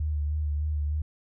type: tone with vibrato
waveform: sine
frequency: 75 Hz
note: D2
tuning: 37 cents sharp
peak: -25 dBFS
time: 0-1.02 s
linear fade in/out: 5 ms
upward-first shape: sine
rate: 3.3 Hz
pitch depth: 38 cents each way
effects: none